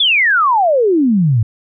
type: exponential sweep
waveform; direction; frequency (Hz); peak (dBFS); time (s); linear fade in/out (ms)
sine; down; 3553 to 103.4; -9; 0-1.43; 5
effects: none